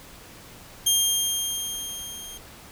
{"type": "tone with level ramp", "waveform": "15% pulse", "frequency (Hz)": 3200, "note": "G7", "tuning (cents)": 35, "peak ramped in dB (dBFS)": [-10, -31], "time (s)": [0.86, 2.38], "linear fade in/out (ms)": 10, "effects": ["pink hiss -46 dBFS RMS until 2.71 s"]}